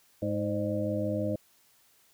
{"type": "harmonic tone with a mistuned harmonic", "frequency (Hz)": 104.3, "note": "G#2", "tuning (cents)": 8, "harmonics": [1, 2, 3, 5, 6], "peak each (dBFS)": [-34, -34, -34, -34, -34], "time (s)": [0.22, 1.36], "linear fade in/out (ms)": 5, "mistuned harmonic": 6, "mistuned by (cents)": -51, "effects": ["white hiss -64 dBFS RMS until 2.13 s"]}